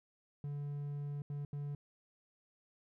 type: tone bursts at uneven times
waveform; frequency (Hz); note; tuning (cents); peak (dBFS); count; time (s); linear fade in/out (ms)
triangle; 144.2; D3; -31; -36; 3; 0.44-1.22 / 1.3-1.45 / 1.53-1.75; 2
effects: none